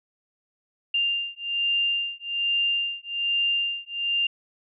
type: beating tone pair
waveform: sine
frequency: 2794 / 2795.2 Hz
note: F7 / F7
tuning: 0 / +1 cents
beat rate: 1.2 Hz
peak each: -26 dBFS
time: 0.94-4.27 s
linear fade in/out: 5 ms
effects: none